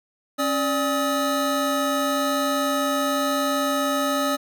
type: tone cluster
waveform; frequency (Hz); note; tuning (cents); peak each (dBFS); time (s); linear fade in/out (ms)
square; 273.4 / 586 / 1271; C#4 / D5 / D#6; -24 / -4 / +36; -26; 0.38-4.37; 20
effects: none

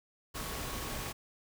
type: tone in noise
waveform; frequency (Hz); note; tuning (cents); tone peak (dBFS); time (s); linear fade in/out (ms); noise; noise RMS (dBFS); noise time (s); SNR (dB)
sine; 1108.7; C#6; 0; -49; 0.34-1.13; 20; pink; -39; 0.34-1.13; -13
effects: none

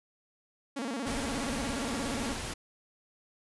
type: tone with vibrato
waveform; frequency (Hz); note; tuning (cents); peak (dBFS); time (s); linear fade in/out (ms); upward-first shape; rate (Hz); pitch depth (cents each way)
sawtooth; 253.3; B3; +44; -29; 0.76-2.34; 10; square; 17; 170
type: noise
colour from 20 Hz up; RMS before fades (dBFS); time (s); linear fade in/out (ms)
pink; -37; 1.06-2.54; 10
effects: resampled to 24000 Hz

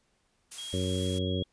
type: noise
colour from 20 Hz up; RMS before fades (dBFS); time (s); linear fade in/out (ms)
blue; -39; 0.51-1.19; 10
type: tone with pitch glide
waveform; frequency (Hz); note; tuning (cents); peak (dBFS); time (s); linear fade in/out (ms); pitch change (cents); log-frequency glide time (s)
sine; 3272 to 3304; G#7 to G#7; -26 to -10; -38; 0.58-1.44; 5; +16; 0.7-1.17
type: harmonic tone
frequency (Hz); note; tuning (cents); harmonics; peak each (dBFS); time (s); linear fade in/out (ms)
92.5; F#2; 0; 1 / 2 / 3 / 4 / 5 / 6; -31 / -34 / -36 / -37 / -38 / -39; 0.73-1.43; 5
effects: pink hiss -72 dBFS RMS until 1.52 s + resampled to 22050 Hz

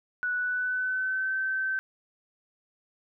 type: tone with pitch glide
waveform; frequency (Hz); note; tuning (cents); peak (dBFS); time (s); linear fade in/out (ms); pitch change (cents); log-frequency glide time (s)
sine; 1476 to 1543.1; F#6 to G6; -5 to -28; -26; 0.23-1.79; 0; +77; 0.34-1.35
effects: none

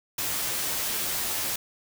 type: noise with comb filter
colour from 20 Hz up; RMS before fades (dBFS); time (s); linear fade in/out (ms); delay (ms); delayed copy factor
white; -29; 0.18-1.56; 5; 12; -0.65
effects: none

